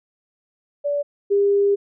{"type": "tone pair in turn", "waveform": "sine", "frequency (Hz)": [577, 402.1], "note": ["D5", "G4"], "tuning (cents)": [-31, 44], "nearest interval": "tritone", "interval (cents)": 625, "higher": "first", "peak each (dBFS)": [-19, -14], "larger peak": "second", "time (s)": [[0.84, 1.03], [1.3, 1.76]], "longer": "second", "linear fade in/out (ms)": 20, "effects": []}